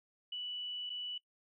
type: tone with dropouts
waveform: sine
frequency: 2960 Hz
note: F#7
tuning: in tune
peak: -38 dBFS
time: 0.32-1.18 s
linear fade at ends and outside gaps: 5 ms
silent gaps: 0.896-0.9 s
effects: noise-tail reverb RT60 0.1 s tail -22 dB re dry